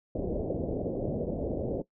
white low-pass noise, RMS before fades -32 dBFS, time 0.15-1.82 s, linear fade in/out 5 ms, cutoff 600 Hz, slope 48 dB/octave, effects noise-tail reverb RT60 0.1 s tail -19 dB re dry

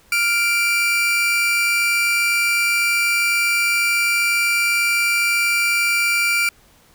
40% pulse tone pair together, 1396.9 / 2349 Hz, F6 / D7, 0 / 0 cents, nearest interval major sixth, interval 900 cents, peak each -22 / -16 dBFS, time 0.12-6.49 s, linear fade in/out 2 ms, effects pink hiss -53 dBFS RMS until 6.94 s

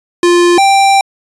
square tone pair in turn, 349.2 / 786.2 Hz, F4 / G5, 0 / +5 cents, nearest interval octave + major second, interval 1405 cents, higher second, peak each -6 dBFS, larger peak neither, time 0.23-0.58 / 0.58-1.01 s, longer second, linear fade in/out 2 ms, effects resampled to 22050 Hz

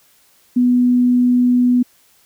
sine tone, 246.9 Hz, B3, in tune, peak -10 dBFS, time 0.56-1.83 s, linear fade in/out 10 ms, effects white hiss -54 dBFS RMS until 2.25 s

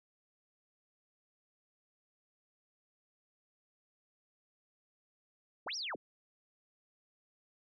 sine linear two-way sweep, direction up then down, 77.78 to 5840 to 77.78 Hz, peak -37 dBFS, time 5.66-5.96 s, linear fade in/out 10 ms, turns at 5.76 s, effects none

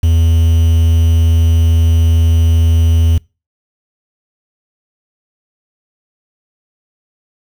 triangle tone with quantisation, 82.41 Hz, E2, in tune, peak -5 dBFS, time 0.03-3.18 s, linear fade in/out 5 ms, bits 5, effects noise-tail reverb RT60 0.3 s tail -26 dB re dry

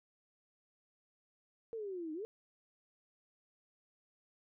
sine exponential two-way sweep, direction down then up, 466.2 to 302 to 466.2 Hz, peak -39 dBFS, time 1.73-2.25 s, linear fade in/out 0 ms, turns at 2.13 s, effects none

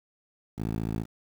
10% pulse tone with band-pass filter, 54.9 Hz, A1, 3 cents flat, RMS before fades -31 dBFS, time 0.56-1.06 s, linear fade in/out 50 ms, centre 160 Hz, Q 0.54, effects 8-bit

